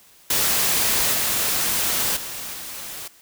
white noise with level steps, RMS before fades -20 / -22 / -32 / -34 dBFS, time 0.3-3.08 s, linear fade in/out 5 ms, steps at 1.13 / 2.16 / 2.53 s, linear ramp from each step 10 ms, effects white hiss -52 dBFS RMS until 3.21 s

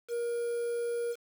triangle tone with quantisation, 473.3 Hz, A#4, 26 cents sharp, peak -28 dBFS, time 0.08-1.16 s, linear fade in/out 50 ms, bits 8, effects none

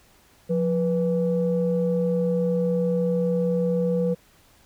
sine tone pair together, 176.85 / 490.2 Hz, F3 / B4, +22 / -13 cents, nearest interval octave + tritone, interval 1765 cents, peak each -22 / -22 dBFS, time 0.49-4.15 s, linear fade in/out 20 ms, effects tanh soft clip ceiling -13 dBFS + pink hiss -57 dBFS RMS until 4.65 s

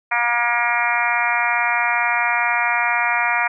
harmonic tone with a mistuned harmonic, 237.8 Hz, A#3, 35 cents sharp, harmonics 3 / 4 / 5 / 6 / 7 / 8 / 9 / 10, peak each -25 / -23 / -27 / -24 / -27 / -24 / -25 / -24 dBFS, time 0.11-3.48 s, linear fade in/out 10 ms, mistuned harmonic 9, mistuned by +20 cents, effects none

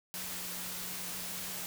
sine tone in noise, 181.4 Hz, F#3, 34 cents flat, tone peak -51 dBFS, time 0.14-1.66 s, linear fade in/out 0 ms, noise white, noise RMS -40 dBFS, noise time 0.14-1.66 s, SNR -14 dB, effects none

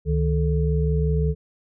sine tone cluster, 70.3 / 155.7 / 437 Hz, C#2 / D#3 / A4, +25 / +2 / -12 cents, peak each -21 / -22 / -27 dBFS, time 0.05-1.35 s, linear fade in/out 50 ms, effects none

